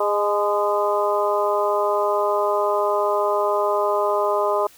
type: harmonic tone with a mistuned harmonic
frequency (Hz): 205.2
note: G#3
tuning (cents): -21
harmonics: 2 / 3 / 4 / 5 / 6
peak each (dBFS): -23 / -22 / -27 / -24 / -27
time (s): 0-4.67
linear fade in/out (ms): 5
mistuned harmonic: 4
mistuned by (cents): +43
effects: white hiss -50 dBFS RMS until 4.77 s